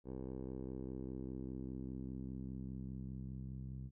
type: tone with low-pass filter sweep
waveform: 10% pulse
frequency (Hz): 65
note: C2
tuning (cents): -11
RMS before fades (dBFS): -45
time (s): 0.04-3.91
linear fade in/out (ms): 50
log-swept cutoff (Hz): 530 to 140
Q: 1.6
effects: none